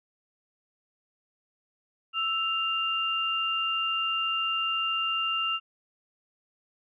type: tone pair together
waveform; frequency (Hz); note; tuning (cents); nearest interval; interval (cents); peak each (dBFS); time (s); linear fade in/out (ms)
sine; 1318.6 / 2794; E6 / F7; 0 / 0; octave + minor second; 1300; -30 / -27; 2.13-5.6; 50
effects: none